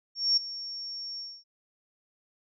sine tone with ADSR envelope, 5500 Hz, F8, 27 cents flat, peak -19 dBFS, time 0.15-1.44 s, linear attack 220 ms, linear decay 10 ms, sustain -16 dB, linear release 250 ms, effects none

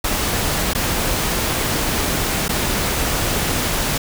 pink noise with dropouts, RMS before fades -20 dBFS, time 0.04-3.98 s, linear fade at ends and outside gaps 5 ms, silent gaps 0.735-0.749 / 2.482-2.491 s, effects none

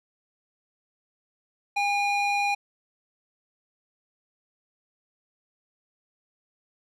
square tone with band-pass filter, 811 Hz, G#5, 41 cents flat, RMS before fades -25 dBFS, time 1.76-2.55 s, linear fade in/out 10 ms, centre 1900 Hz, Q 1.5, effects none

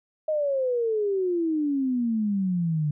sine exponential sweep, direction down, 630 to 146 Hz, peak -22 dBFS, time 0.28-2.91 s, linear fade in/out 5 ms, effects none

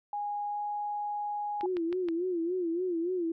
sine tone with pitch glide, 824 to 828.8 Hz, G#5 to G#5, -14 to -4 cents, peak -31 dBFS, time 0.13-1.66 s, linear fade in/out 2 ms, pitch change +10 cents, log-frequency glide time 0.49-0.59 s
click train, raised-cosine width 0.3 ms, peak -26 dBFS, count 4, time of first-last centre 1.61-2.086 s, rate 6.3 Hz
sine tone with vibrato, 349.2 Hz, F4, in tune, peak -28 dBFS, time 1.63-3.32 s, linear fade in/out 5 ms, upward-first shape sine, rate 3.5 Hz, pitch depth 110 cents each way
effects none

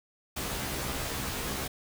pink noise with comb filter, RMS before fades -34 dBFS, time 0.36-1.68 s, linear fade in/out 10 ms, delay 15 ms, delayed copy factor +0.95, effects none

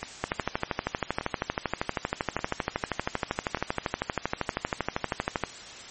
two click trains, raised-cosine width 0.5 ms, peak -17 / -10 dBFS, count 4 / 67, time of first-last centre 0.03-3.572 / 0.24-5.437 s, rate 0.847 / 12.7 Hz, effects white hiss -43 dBFS RMS until 5.9 s + MP3 32 kbps

